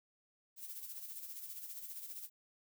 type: noise with tremolo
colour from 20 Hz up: violet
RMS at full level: -45 dBFS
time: 0.56-2.3 s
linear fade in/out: 50 ms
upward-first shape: sine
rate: 15 Hz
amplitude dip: 55%
effects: none